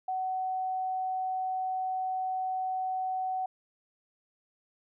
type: tone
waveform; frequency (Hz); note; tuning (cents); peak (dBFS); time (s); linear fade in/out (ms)
sine; 750; F#5; +23; -29; 0.08-3.46; 5
effects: none